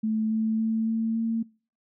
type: tone with pitch steps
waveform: sine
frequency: 218.6 / 220.6 / 222.7 / 224.7 / 226.8 Hz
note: A3 / A3 / A3 / A3 / A#3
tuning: -11 / +5 / +21 / +37 / -47 cents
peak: -23 dBFS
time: 0.03-1.43 s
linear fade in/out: 10 ms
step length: 280 ms
effects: noise-tail reverb RT60 0.4 s tail -24 dB re dry